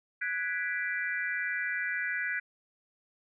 sine chord, G# half-diminished seventh, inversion third, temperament equal, 1480 / 1661.2 / 1975.5 / 2349 Hz, F#6 / G#6 / B6 / D7, 0 / 0 / 0 / 0 cents, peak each -35 / -35 / -34 / -40 dBFS, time 0.21-2.4 s, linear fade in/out 10 ms, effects none

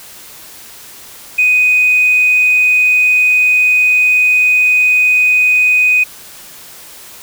sine tone, 2496 Hz, D#7, 5 cents sharp, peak -6 dBFS, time 1.38-6.04 s, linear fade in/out 10 ms, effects tanh soft clip ceiling -3 dBFS + white hiss -35 dBFS RMS until 7.22 s

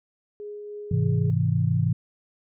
sine tone with tremolo, 415.3 Hz, G#4, in tune, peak -33 dBFS, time 0.4-1.3 s, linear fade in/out 0 ms, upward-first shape triangle, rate 3.3 Hz, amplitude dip 25%
sine chord, Ab augmented, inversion none, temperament just, 103.83 / 129.78 / 162.23 Hz, Ab2 / C3 / E3, 0 / -14 / -27 cents, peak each -24 dBFS, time 0.91-1.93 s, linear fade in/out 5 ms
effects none

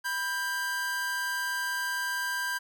45% pulse tone pair together, 987.8 / 1587.6 Hz, B5 / G6, 0 / +22 cents, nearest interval minor sixth, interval 822 cents, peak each -36 / -30 dBFS, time 0.04-2.59 s, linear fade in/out 20 ms, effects none

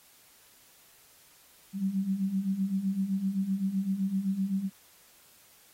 sine beating tone pair, 187.8 / 195.6 Hz, F#3 / G3, +26 / -4 cents, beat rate 7.8 Hz, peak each -33 / -28 dBFS, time 1.73-4.7 s, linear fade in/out 50 ms, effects white hiss -59 dBFS RMS until 5.73 s + AAC 48 kbps

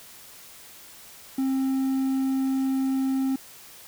triangle tone, 266.1 Hz, C4, 29 cents sharp, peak -20 dBFS, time 1.38-3.36 s, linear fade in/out 5 ms, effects white hiss -47 dBFS RMS until 3.87 s

